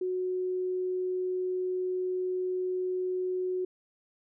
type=tone; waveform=sine; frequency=367.6 Hz; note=F#4; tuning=11 cents flat; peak=-28 dBFS; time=0.01-3.65 s; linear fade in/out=5 ms; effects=none